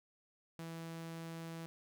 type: tone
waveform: sawtooth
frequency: 164.81 Hz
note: E3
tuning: in tune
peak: -40 dBFS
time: 0.59-1.66 s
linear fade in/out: 0 ms
effects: none